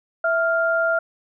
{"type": "tone pair together", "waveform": "sine", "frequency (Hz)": [659.3, 1397], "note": ["E5", "F6"], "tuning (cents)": [0, 0], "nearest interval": "octave + minor second", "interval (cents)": 1300, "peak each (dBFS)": -20, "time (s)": [0.24, 0.99], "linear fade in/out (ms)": 5, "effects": []}